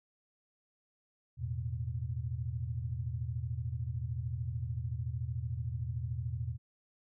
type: chord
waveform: sine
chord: E suspended fourth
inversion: none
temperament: equal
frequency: 82.41 / 110 / 123.47 Hz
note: E2 / A2 / B2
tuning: 0 / 0 / 0 cents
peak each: -39 / -39 / -37 dBFS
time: 1.37-6.58 s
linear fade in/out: 50 ms
effects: none